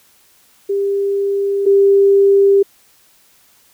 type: tone pair in turn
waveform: sine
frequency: 398.1 / 396.3 Hz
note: G4 / G4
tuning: +27 / +19 cents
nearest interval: unison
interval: 8 cents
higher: first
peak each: -14 / -7 dBFS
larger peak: second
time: 0.69-1.66 / 1.66-2.63 s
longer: neither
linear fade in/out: 10 ms
effects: white hiss -52 dBFS RMS until 3.73 s